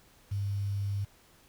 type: tone with quantisation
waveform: sine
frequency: 100 Hz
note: G2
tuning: 35 cents sharp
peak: -29 dBFS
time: 0.31-1.05 s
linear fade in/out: 10 ms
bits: 9
effects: pink hiss -61 dBFS RMS until 1.48 s